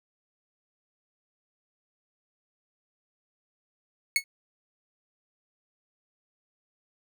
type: tone with exponential decay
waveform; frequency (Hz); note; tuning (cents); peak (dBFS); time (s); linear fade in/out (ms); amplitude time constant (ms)
sawtooth; 2200; C#7; -14; -13; 4.16-4.24; 1; 16
effects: none